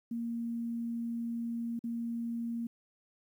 sine tone with dropouts, 233.1 Hz, A#3, in tune, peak -33 dBFS, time 0.11-2.67 s, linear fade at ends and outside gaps 5 ms, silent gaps 1.792-1.839 s, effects 11-bit

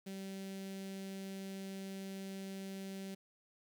sawtooth tone with notch filter, 193.4 Hz, G3, 23 cents flat, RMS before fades -45 dBFS, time 0.06-3.15 s, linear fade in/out 10 ms, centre 1100 Hz, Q 0.71, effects 11-bit

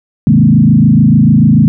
sine tone with frequency modulation, 185 Hz, F#3, in tune, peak -3 dBFS, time 0.27-1.68 s, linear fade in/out 0 ms, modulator 26.9 Hz, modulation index 2.3, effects none

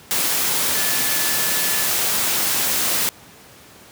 sine tone in noise, 1735 Hz, A6, 25 cents flat, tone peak -30 dBFS, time 0.75-1.87 s, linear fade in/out 0 ms, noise white, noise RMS -20 dBFS, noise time 0.11-3.09 s, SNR -13 dB, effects pink hiss -45 dBFS RMS until 3.91 s + high-pass 100 Hz 12 dB/octave

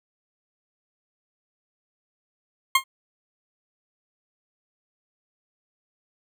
20% pulse tone with exponential decay, 1066 Hz, C6, 32 cents sharp, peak -7 dBFS, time 2.75-2.84 s, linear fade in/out 5 ms, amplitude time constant 19 ms, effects none

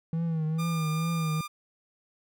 triangle tone with vibrato, 161.5 Hz, E3, 35 cents flat, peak -24 dBFS, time 0.13-1.41 s, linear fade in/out 2 ms, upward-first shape triangle, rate 2.3 Hz, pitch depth 74 cents each way
sawtooth tone, 1200 Hz, D6, 37 cents sharp, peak -31 dBFS, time 0.58-1.48 s, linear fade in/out 20 ms
effects none

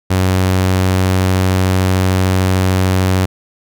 sawtooth tone, 93.4 Hz, F#2, 17 cents sharp, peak -7 dBFS, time 0.1-3.26 s, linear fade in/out 10 ms, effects none

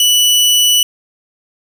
sawtooth tone, 2960 Hz, F#7, in tune, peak -5 dBFS, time 0-0.83 s, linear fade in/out 2 ms, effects none

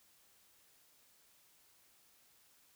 silence, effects white hiss -68 dBFS RMS until 2.75 s

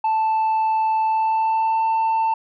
sine tone with pitch glide, 880 to 893.3 Hz, A5 to A5, 0 to +26 cents, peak -14 dBFS, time 0.04-2.34 s, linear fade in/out 5 ms, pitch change +26 cents, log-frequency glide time 1.06-1.85 s, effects tanh soft clip ceiling -16 dBFS

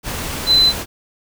sine tone in noise, 4036 Hz, B7, 37 cents sharp, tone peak -9 dBFS, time 0.46-0.73 s, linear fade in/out 50 ms, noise pink, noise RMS -25 dBFS, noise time 0.03-0.86 s, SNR +13 dB, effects none

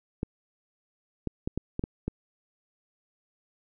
clicks, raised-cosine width 3 ms, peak -16 dBFS, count 7, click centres 0.231 / 1.273 / 1.475 / 1.576 / 1.794 / 1.839 / 2.08 s, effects none

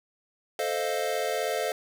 square chord, F dominant seventh, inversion first, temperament equal, 440 / 523.3 / 622.3 / 698.5 Hz, A4 / C5 / Eb5 / F5, 0 / 0 / 0 / 0 cents, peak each -33 dBFS, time 0.59-1.72 s, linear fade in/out 2 ms, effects none

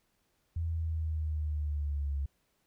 sine linear sweep, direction down, 83.4 to 69.3 Hz, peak -30 dBFS, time 0.56-2.26 s, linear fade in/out 5 ms, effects pink hiss -75 dBFS RMS until 2.66 s

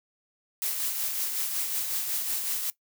blue noise with tremolo, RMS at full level -28 dBFS, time 0.62-2.7 s, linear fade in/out 0 ms, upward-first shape triangle, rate 5.4 Hz, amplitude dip 45%, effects noise-tail reverb RT60 0.1 s tail -19 dB re dry

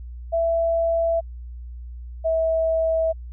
sine tone pair in turn, 665 / 649.4 Hz, E5 / E5, +15 / -26 cents, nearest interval unison, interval 41 cents, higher first, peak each -18 dBFS, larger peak neither, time 0.32-1.21 / 2.24-3.13 s, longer neither, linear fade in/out 20 ms, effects added 60 Hz sine -33 dBFS peak until 3.32 s

